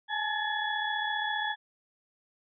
sine tone cluster, 841 / 876 / 1698 / 1783 / 3390 Hz, G#5 / A5 / G#6 / A6 / G#7, +22 / -8 / +38 / +22 / +35 cents, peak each -34 / -37 / -33 / -38 / -36 dBFS, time 0.08-1.56 s, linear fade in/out 50 ms, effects none

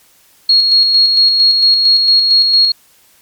sine tone with tremolo, 4300 Hz, C8, 47 cents sharp, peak -5 dBFS, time 0.49-2.72 s, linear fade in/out 5 ms, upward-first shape square, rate 4.4 Hz, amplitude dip 35%, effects white hiss -49 dBFS RMS until 3.21 s + MP3 96 kbps

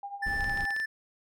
sine tone with tremolo, 803 Hz, G5, 41 cents sharp, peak -33 dBFS, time 0.03-0.74 s, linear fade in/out 2 ms, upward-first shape triangle, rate 11 Hz, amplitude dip 80%
triangle tone with vibrato, 1760 Hz, A6, in tune, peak -27 dBFS, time 0.22-0.86 s, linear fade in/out 10 ms, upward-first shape sine, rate 8.9 Hz, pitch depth 10 cents each way
brown noise, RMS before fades -36 dBFS, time 0.26-0.65 s, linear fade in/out 5 ms
clicks, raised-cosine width 0.2 ms, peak -25 dBFS, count 9, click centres 0.407 / 0.443 / 0.496 / 0.574 / 0.607 / 0.653 / 0.706 / 0.764 / 0.8 s
effects none

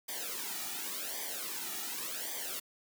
white noise with flanger, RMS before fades -39 dBFS, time 0.08-2.6 s, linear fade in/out 10 ms, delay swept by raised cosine 0.73 to 1.93 ms, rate 0.89 Hz, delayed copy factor -0.85, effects high-pass 200 Hz 12 dB/octave

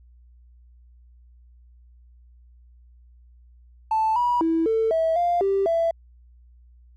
triangle tone with pitch steps, 879 / 970 / 326.9 / 446.4 / 650 / 698 / 392 / 666 Hz, A5 / B5 / E4 / A4 / E5 / F5 / G4 / E5, -2 / -31 / -14 / +25 / -24 / -1 / 0 / +18 cents, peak -15 dBFS, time 3.91-5.91 s, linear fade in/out 5 ms, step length 250 ms, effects tanh soft clip ceiling -16 dBFS + added 60 Hz sine -49 dBFS peak until 6.96 s

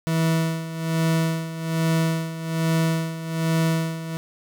40% pulse tone with tremolo, 162.7 Hz, E3, 22 cents flat, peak -17 dBFS, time 0.07-4.17 s, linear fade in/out 0 ms, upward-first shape sine, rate 1.2 Hz, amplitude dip 75%, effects none

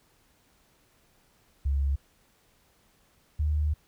sine tone pair in turn, 69.3 / 75.41 Hz, C#2 / D2, 0 / +46 cents, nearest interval minor second, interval 146 cents, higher second, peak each -23 dBFS, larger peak neither, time 1.65-1.96 / 3.39-3.74 s, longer second, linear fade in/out 10 ms, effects pink hiss -65 dBFS RMS until 3.87 s

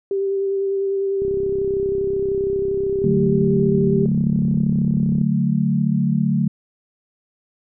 sine tone with vibrato, 392 Hz, G4, in tune, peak -18 dBFS, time 0.11-4.06 s, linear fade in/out 2 ms, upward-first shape sine, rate 10 Hz, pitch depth 16 cents each way
click train, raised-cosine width 3 ms, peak -19 dBFS, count 132, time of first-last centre 1.22-5.214 s, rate 32.8 Hz
sine chord, D major, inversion none, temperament equal, 146.83 / 185 / 220 Hz, D3 / F#3 / A3, 0 / 0 / 0 cents, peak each -20 dBFS, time 3.04-6.48 s, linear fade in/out 2 ms
effects none

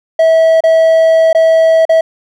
triangle tone with dropouts, 649 Hz, E5, 27 cents flat, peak -3 dBFS, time 0.19-2.01 s, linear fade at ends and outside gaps 5 ms, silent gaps 0.606-0.637 / 1.33-1.348 / 1.853-1.893 s, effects none

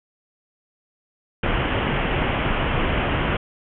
pink low-pass noise, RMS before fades -22 dBFS, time 1.43-3.37 s, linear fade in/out 5 ms, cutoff 3200 Hz, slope 96 dB/octave, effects none

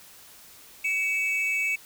triangle tone pair together, 2254 / 2620 Hz, C#7 / E7, +28 / -11 cents, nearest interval minor third, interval 261 cents, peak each -25 / -25 dBFS, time 0.84-1.76 s, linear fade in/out 10 ms, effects white hiss -50 dBFS RMS until 1.85 s

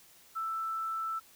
sine tone, 1324 Hz, E6, 7 cents sharp, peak -32 dBFS, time 0.35-1.2 s, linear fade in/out 20 ms, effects white hiss -59 dBFS RMS until 1.35 s

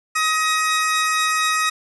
sawtooth tone pair together, 1263.4 / 1893 Hz, D#6 / A#6, +26 / +26 cents, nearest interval perfect fifth, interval 700 cents, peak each -15 / -19 dBFS, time 0.15-1.7 s, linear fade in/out 10 ms, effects resampled to 24000 Hz + 8-bit

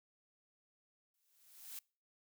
blue noise with exponential growth, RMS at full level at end -45 dBFS, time 1.14-1.79 s, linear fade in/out 2 ms, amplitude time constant 140 ms, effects noise-tail reverb RT60 0.4 s tail -26 dB re dry

